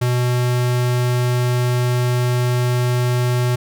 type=tone; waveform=square; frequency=123.47 Hz; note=B2; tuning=in tune; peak=-16 dBFS; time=0.01-3.56 s; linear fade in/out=10 ms; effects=none